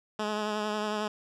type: tone with vibrato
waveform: 10% pulse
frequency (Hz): 211.6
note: G#3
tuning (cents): +33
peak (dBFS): -21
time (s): 0.19-1.08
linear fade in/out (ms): 5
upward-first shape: triangle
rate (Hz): 11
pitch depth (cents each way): 30
effects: low-pass 6000 Hz 12 dB/octave